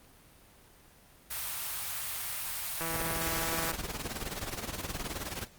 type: band-stop noise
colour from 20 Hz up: white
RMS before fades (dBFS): -36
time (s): 1.3-3.72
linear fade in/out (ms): 10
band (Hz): 130 to 690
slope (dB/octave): 24
type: click train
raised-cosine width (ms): 0.5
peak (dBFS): -21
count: 150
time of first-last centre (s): 2.81-3.719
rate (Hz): 164
type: noise with tremolo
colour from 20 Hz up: pink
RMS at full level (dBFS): -35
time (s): 2.89-5.48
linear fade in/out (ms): 50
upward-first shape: sine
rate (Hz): 19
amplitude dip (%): 75
effects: pink hiss -58 dBFS RMS until 5.58 s + Opus 32 kbps